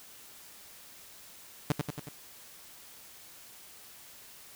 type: tone with echo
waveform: sawtooth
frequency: 146.83 Hz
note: D3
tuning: in tune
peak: -20 dBFS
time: 1.7-1.72 s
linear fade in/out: 2 ms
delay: 92 ms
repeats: 4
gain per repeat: -4 dB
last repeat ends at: 2.088 s
effects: white hiss -52 dBFS RMS until 4.55 s